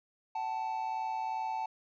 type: tone pair together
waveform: triangle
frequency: 757.4 / 880 Hz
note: F#5 / A5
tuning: +40 / 0 cents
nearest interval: minor third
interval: 260 cents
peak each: -36 / -32 dBFS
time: 0.35-1.66 s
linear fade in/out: 5 ms
effects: resampled to 16000 Hz